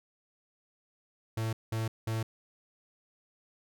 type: tone bursts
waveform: 45% pulse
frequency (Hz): 111.9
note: A2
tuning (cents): +30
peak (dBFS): -30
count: 3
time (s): 1.37-2.23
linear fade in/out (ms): 5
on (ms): 160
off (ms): 190
effects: none